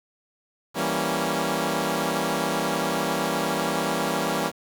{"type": "chord", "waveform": "10% pulse", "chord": "E diminished seventh", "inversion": "none", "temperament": "equal", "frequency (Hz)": [164.81, 196, 233.1, 277.2], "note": ["E3", "G3", "Bb3", "Db4"], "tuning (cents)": [0, 0, 0, 0], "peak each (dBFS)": -21, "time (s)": [0.74, 4.52], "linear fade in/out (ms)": 50, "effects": ["8-bit"]}